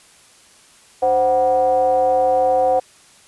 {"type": "ring-modulated tone", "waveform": "triangle", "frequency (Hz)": 111.6, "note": "A2", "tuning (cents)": 25, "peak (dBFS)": -8, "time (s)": [1.02, 2.8], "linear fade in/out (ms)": 10, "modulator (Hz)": 633, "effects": ["white hiss -49 dBFS RMS until 3.27 s", "resampled to 24000 Hz"]}